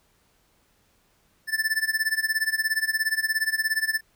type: tone with tremolo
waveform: square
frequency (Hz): 1760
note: A6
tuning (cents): 0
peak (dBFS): -20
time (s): 1.47-4.01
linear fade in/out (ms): 50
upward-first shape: sine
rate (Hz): 17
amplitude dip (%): 90
effects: pink hiss -65 dBFS RMS until 4.15 s